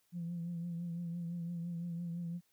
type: tone with vibrato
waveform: sine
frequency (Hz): 171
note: F3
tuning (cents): -36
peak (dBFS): -36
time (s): 0.12-2.41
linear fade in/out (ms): 50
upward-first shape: triangle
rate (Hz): 5.9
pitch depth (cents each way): 49
effects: tanh soft clip ceiling -33 dBFS + white hiss -75 dBFS RMS until 2.52 s